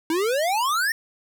square exponential sweep, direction up, 311.1 to 1864.7 Hz, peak -21 dBFS, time 0.1-0.92 s, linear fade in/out 2 ms, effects none

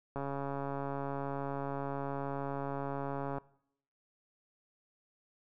click train, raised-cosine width 1 ms, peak -24 dBFS, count 449, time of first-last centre 0.16-3.383 s, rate 139 Hz, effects noise-tail reverb RT60 0.7 s tail -21 dB re dry

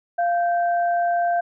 sine tone pair together, 694.5 / 1559 Hz, F5 / G6, -10 / -10 cents, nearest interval octave + major second, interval 1400 cents, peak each -18 / -30 dBFS, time 0.18-1.41 s, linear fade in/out 10 ms, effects none

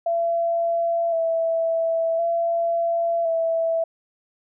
sine tone with vibrato, 667 Hz, E5, 20 cents sharp, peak -19 dBFS, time 0.06-3.84 s, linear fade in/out 5 ms, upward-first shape square, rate 0.47 Hz, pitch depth 22 cents each way, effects none

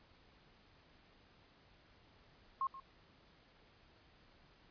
sine tone with echo, 1072 Hz, C6, 42 cents sharp, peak -33 dBFS, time 2.61-2.67 s, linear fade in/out 2 ms, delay 130 ms, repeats 1, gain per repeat -15 dB, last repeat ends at 2.8 s, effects pink hiss -66 dBFS RMS until 4.7 s + resampled to 11025 Hz

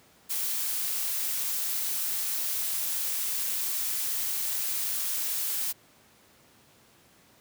blue noise, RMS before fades -30 dBFS, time 0.29-5.73 s, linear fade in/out 20 ms, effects pink hiss -59 dBFS RMS until 7.4 s + high-pass 100 Hz 12 dB/octave

